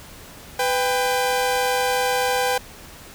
sawtooth tone pair together, 500.2 / 794 Hz, B4 / G5, +22 / +22 cents, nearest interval minor sixth, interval 800 cents, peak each -18 dBFS, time 0.59-2.58 s, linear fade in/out 5 ms, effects pink hiss -42 dBFS RMS until 3.14 s

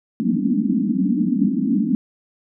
pink band-pass noise, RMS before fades -19 dBFS, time 0.2-1.95 s, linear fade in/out 0 ms, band 180 to 300 Hz, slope 96 dB/octave, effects none

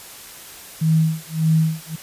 sine tone with tremolo, 159.5 Hz, D#3, 43 cents sharp, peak -12 dBFS, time 0.81-1.96 s, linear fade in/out 10 ms, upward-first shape sine, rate 1.7 Hz, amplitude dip 100%, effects white hiss -39 dBFS RMS until 2.02 s + resampled to 32000 Hz

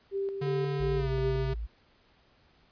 sine tone with tremolo, 393.2 Hz, G4, 5 cents sharp, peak -28 dBFS, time 0.11-1.55 s, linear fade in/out 50 ms, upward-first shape square, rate 2.8 Hz, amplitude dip 45%
square tone with pitch glide, 144.1 to 133.68 Hz, D3 to C3, -33 to +38 cents, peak -31 dBFS, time 0.41-1.54 s, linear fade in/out 10 ms, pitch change -129 cents, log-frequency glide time 0.96-1.09 s
sine tone, 55.5 Hz, A1, 16 cents sharp, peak -32 dBFS, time 0.79-1.67 s, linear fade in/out 20 ms
effects pink hiss -64 dBFS RMS until 2.71 s + resampled to 11025 Hz

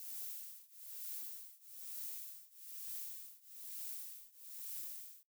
violet noise with tremolo, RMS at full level -44 dBFS, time 0-5.23 s, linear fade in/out 0 ms, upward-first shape triangle, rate 1.1 Hz, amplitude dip 95%, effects noise-tail reverb RT60 0.2 s tail -26 dB re dry

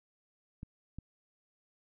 clicks, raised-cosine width 5 ms, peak -30 dBFS, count 2, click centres 0.631 / 0.986 s, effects none

